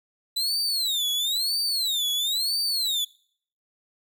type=tone with vibrato; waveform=40% pulse; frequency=3951 Hz; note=B7; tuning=in tune; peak=-22 dBFS; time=0.36-3.05 s; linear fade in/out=10 ms; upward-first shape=sine; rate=1 Hz; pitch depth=270 cents each way; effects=noise-tail reverb RT60 0.6 s tail -24 dB re dry